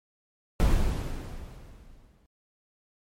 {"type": "noise with exponential decay", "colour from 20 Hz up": "brown", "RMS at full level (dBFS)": -20, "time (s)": [0.6, 2.26], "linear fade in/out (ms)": 0, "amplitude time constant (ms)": 360, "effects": ["MP3 64 kbps"]}